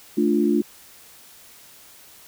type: chord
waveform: sine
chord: D minor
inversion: second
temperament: equal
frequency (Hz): 220 / 293.7 / 349.2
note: A3 / D4 / F4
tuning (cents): 0 / 0 / 0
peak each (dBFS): -21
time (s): 0.17-0.62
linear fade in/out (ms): 10
effects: white hiss -48 dBFS RMS until 2.27 s